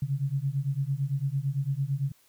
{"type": "beating tone pair", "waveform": "sine", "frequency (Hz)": [133.8, 142.7], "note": ["C3", "D3"], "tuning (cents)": [39, -49], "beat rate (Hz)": 8.9, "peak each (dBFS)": -29, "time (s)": [0.02, 2.12], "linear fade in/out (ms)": 5, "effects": ["white hiss -63 dBFS RMS until 2.28 s"]}